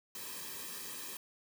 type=noise with comb filter; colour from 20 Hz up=white; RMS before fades=-44 dBFS; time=0.15-1.17 s; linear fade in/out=2 ms; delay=1.4 ms; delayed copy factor=-0.9; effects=none